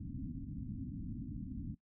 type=low-pass noise; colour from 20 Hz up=white; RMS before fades=-43 dBFS; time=0-1.75 s; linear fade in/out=10 ms; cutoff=290 Hz; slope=96 dB/octave; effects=noise-tail reverb RT60 0.1 s tail -18 dB re dry